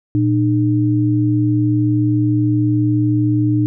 sine tone pair together, 116.9 / 303.2 Hz, A#2 / D#4, +5 / -45 cents, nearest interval octave + major third, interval 1650 cents, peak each -15 dBFS, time 0.15-3.66 s, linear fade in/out 0 ms, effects none

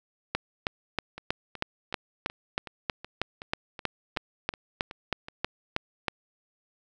two click trains, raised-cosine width 0.3 ms, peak -10 / -23 dBFS, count 19 / 12, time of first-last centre 0.35-6.082 / 1.18-5.284 s, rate 3.14 / 2.68 Hz, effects none

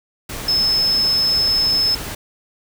sine tone in noise, 5210 Hz, E8, 21 cents flat, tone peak -14 dBFS, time 0.48-1.95 s, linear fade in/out 5 ms, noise pink, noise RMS -29 dBFS, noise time 0.29-2.15 s, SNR +12 dB, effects none

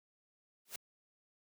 white noise with exponential growth, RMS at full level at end -37 dBFS, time 0.65-0.76 s, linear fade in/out 5 ms, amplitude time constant 22 ms, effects high-pass 150 Hz 12 dB/octave

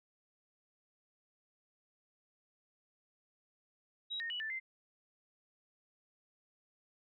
sine tone with pitch steps, 3841 / 1845 / 2944 / 1765 / 2080 Hz, B7 / A#6 / F#7 / A6 / C7, -49 / -18 / -9 / +5 / -11 cents, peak -37 dBFS, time 4.1-4.6 s, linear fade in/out 20 ms, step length 100 ms, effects none

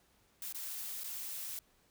blue noise with dropouts, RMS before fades -42 dBFS, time 0.42-1.59 s, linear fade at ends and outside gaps 1 ms, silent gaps 0.525-0.546 / 1.035-1.042 s, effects pink hiss -70 dBFS RMS until 1.9 s

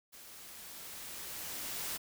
white noise with level ramp, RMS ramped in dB -53 to -38 dBFS, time 0.12-1.98 s, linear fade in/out 20 ms, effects none

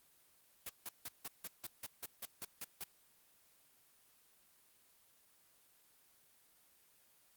white noise bursts, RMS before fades -44 dBFS, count 12, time 0.66-2.84 s, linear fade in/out 5 ms, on 35 ms, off 160 ms, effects white hiss -69 dBFS RMS until 7.36 s + Opus 24 kbps

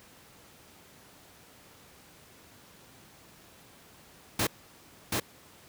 pink noise with echo, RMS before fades -27 dBFS, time 4.39-4.47 s, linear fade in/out 5 ms, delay 730 ms, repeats 1, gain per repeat -2 dB, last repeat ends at 5.2 s, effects pink hiss -55 dBFS RMS until 5.68 s + high-pass 80 Hz 12 dB/octave

